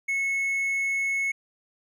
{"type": "tone", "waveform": "triangle", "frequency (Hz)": 2193, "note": "C#7", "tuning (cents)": -19, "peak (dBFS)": -22, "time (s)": [0.08, 1.32], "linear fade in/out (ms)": 10, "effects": []}